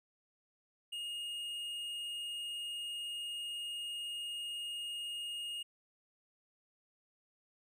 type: tone with tanh clipping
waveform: sine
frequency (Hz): 2853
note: F7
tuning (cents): +36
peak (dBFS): -40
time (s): 0.92-5.63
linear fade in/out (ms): 10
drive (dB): 8
effects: none